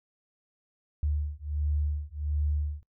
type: beating tone pair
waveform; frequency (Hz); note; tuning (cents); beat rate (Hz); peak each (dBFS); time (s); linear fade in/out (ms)
sine; 73.5 / 74.9; D2 / D2; +2 / +35; 1.4; -30 / -30; 1.03-2.83; 0
effects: noise-tail reverb RT60 0.1 s tail -24 dB re dry